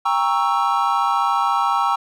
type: chord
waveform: triangle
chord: G diminished seventh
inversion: none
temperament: equal with one note detuned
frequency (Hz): 798.2 / 932.3 / 1108.7 / 1318.5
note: G5 / Bb5 / Db6 / Fb6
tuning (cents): +31 / 0 / 0 / 0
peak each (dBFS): -20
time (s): 0.05-1.96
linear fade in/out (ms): 10
effects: none